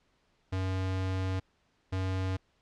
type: tone bursts at uneven times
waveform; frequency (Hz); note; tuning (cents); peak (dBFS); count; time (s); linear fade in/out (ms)
square; 94.1; F#2; +30; -30; 2; 0.52-1.4 / 1.92-2.37; 10
effects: pink hiss -71 dBFS RMS until 2.61 s + low-pass 5000 Hz 12 dB/octave